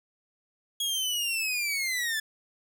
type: linear sweep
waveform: sawtooth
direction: down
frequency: 3322 to 1722 Hz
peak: -24 dBFS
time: 0.8-2.2 s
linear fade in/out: 5 ms
effects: none